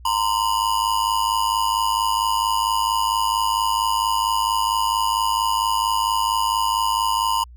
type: ring-modulated tone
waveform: square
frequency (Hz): 977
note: B5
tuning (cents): -19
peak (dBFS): -16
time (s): 0.05-7.44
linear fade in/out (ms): 5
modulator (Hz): 52.2
effects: added 60 Hz sine -40 dBFS peak until 7.56 s